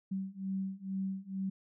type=beating tone pair; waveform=sine; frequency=190.9 / 193.1 Hz; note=G3 / G3; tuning=-46 / -26 cents; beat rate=2.2 Hz; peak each=-38 / -37 dBFS; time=0.11-1.5 s; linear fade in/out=10 ms; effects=none